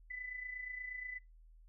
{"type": "tone with amplitude modulation", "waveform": "sine", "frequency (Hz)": 2000, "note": "B6", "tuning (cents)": 21, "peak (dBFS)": -39, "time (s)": [0.1, 1.19], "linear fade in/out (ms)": 10, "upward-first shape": "sine", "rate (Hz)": 28.4, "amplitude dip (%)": 60, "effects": ["noise-tail reverb RT60 0.2 s tail -24 dB re dry", "added 40 Hz sine -57 dBFS peak until 1.68 s"]}